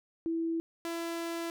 sine / sawtooth tone pair in turn, 329.6 / 335.4 Hz, E4 / E4, 0 / +30 cents, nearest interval unison, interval 30 cents, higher second, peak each -29 / -30 dBFS, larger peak first, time 0.26-0.6 / 0.85-1.5 s, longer second, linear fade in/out 0 ms, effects none

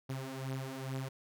sawtooth beating tone pair, 131.5 / 133.8 Hz, C3 / C3, +9 / +39 cents, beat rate 2.3 Hz, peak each -38 / -36 dBFS, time 0.09-1.09 s, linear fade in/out 10 ms, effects none

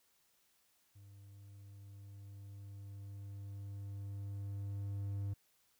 triangle tone with level ramp, 99.9 Hz, G2, 33 cents sharp, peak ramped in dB -53 to -34 dBFS, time 0.95-5.34 s, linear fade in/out 10 ms, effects white hiss -74 dBFS RMS until 5.79 s

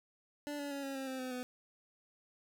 25% pulse tone with pitch steps, 292.1 / 285.8 / 279.6 / 273.5 / 267.5 / 261.7 / 256.1 / 250.5 Hz, D4 / D4 / C#4 / C#4 / C4 / C4 / C4 / B3, -9 / -47 / +15 / -23 / +38 / 0 / -37 / +25 cents, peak -35 dBFS, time 0.47-1.43 s, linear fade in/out 0 ms, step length 120 ms, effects none

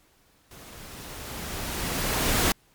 pink noise with level ramp, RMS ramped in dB -47 to -21 dBFS, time 0.51-2.52 s, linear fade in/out 2 ms, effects pink hiss -62 dBFS RMS until 2.74 s + MP3 96 kbps

